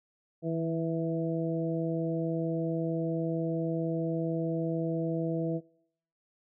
harmonic tone with a mistuned harmonic, 164.4 Hz, E3, 4 cents flat, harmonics 1 / 2 / 3 / 4, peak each -32 / -33 / -35 / -37 dBFS, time 0.42-5.61 s, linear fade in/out 50 ms, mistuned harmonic 1, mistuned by -22 cents, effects noise-tail reverb RT60 0.7 s tail -24 dB re dry

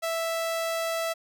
sawtooth tone, 659.3 Hz, E5, in tune, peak -23 dBFS, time 0.02-1.14 s, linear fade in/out 20 ms, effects none

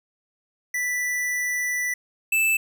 square tone pair in turn, 1975.5 / 2637 Hz, B6 / E7, 0 / 0 cents, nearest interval perfect fourth, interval 500 cents, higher second, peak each -24 / -19 dBFS, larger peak second, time 0.74-1.94 / 2.32-2.57 s, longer first, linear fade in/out 5 ms, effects none

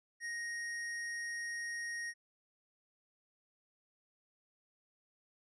square tone, 1871 Hz, A#6, 6 cents sharp, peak -39 dBFS, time 0.2-2.14 s, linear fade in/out 50 ms, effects resampled to 22050 Hz

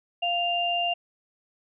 sine tone pair together, 698.5 / 2794 Hz, F5 / F7, 0 / 0 cents, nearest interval 2 octaves, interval 2400 cents, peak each -26 dBFS, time 0.22-0.94 s, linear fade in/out 10 ms, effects none

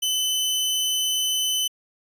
sawtooth tone, 3029 Hz, F#7, 40 cents sharp, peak -18 dBFS, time 0.02-1.68 s, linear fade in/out 10 ms, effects resampled to 32000 Hz

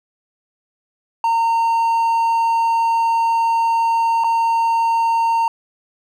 triangle tone with dropouts, 917 Hz, A#5, 29 cents flat, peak -12 dBFS, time 1.24-5.48 s, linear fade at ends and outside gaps 2 ms, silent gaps 4.238-4.243 s, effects none

